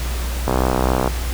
click train, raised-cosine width 1 ms, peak -3 dBFS, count 39, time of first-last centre 0.48-1.076 s, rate 63.8 Hz, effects added 60 Hz sine -21 dBFS peak until 1.33 s + pink hiss -30 dBFS RMS until 1.33 s

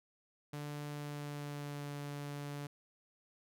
sawtooth tone with pitch glide, 146.83 to 144.22 Hz, D3 to D3, 0 to -31 cents, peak -37 dBFS, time 0.53-2.67 s, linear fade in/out 5 ms, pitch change -31 cents, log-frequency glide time 0.89-1.9 s, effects none

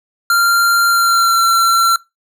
square tone with pitch glide, 1386 to 1358.3 Hz, F6 to F6, -14 to -49 cents, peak -10 dBFS, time 0.3-1.96 s, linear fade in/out 2 ms, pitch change -35 cents, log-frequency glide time 0.88-1.42 s, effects noise-tail reverb RT60 0.2 s tail -21 dB re dry

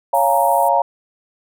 sine chord, Bb minor seventh, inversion first, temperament just, 559.4 / 699.2 / 839.1 / 932.3 Hz, Db5 / F5 / Ab5 / Bb5, +16 / +2 / +18 / 0 cents, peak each -19 / -17 / -20 / -16 dBFS, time 0.13-0.82 s, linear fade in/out 5 ms
pink band-pass noise, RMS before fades -33 dBFS, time 0.14-0.69 s, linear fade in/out 10 ms, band 9000 to 15000 Hz, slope 48 dB/octave
effects none

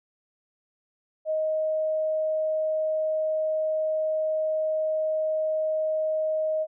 sine tone, 626 Hz, D#5, 10 cents sharp, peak -23 dBFS, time 1.25-6.67 s, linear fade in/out 50 ms, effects none

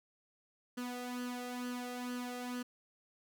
sawtooth tone with flanger, 246.9 Hz, B3, in tune, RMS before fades -41 dBFS, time 0.77-2.63 s, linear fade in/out 10 ms, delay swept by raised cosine 0.65 to 1.56 ms, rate 2.2 Hz, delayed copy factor +0.65, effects none

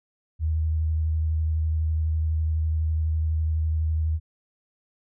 sine tone with vibrato, 79 Hz, D#2, 27 cents sharp, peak -21 dBFS, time 0.39-4.2 s, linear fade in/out 50 ms, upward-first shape sine, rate 12 Hz, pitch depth 19 cents each way, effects none

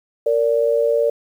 sine tone pair together, 461.4 / 580 Hz, A#4 / D5, -18 / -22 cents, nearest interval major third, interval 396 cents, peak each -17 dBFS, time 0.26-1.1 s, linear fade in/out 5 ms, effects 8-bit

